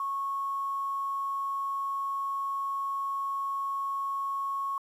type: tone with quantisation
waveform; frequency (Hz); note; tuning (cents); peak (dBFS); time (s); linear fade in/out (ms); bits
sine; 1100; C#6; -14; -29; 0-4.78; 2; 9
effects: resampled to 32000 Hz